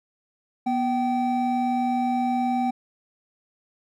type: tone pair together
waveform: triangle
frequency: 244.3 / 772 Hz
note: B3 / G5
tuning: -19 / -27 cents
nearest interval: octave + minor sixth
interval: 1992 cents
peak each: -22 / -22 dBFS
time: 0.66-2.71 s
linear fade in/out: 10 ms
effects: none